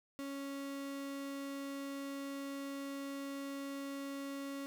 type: tone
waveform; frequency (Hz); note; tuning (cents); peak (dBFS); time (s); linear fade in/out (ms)
35% pulse; 277.2; C#4; 0; -39; 0.19-4.66; 0
effects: none